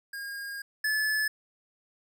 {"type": "tone pair in turn", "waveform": "square", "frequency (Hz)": [1623, 1727.6], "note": ["G#6", "A6"], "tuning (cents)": [-40, -32], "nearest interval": "minor second", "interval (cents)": 108, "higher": "second", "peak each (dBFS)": [-36, -26], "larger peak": "second", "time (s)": [[0.13, 0.62], [0.84, 1.28]], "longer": "first", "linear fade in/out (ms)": 5, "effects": []}